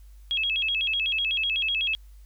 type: tone with vibrato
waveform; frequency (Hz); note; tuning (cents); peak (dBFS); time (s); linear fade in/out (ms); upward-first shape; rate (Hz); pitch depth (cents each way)
sine; 2930; F#7; -18; -23; 0.31-1.95; 0; square; 8; 200
effects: added 50 Hz sine -45 dBFS peak until 2.25 s + white hiss -65 dBFS RMS until 2.25 s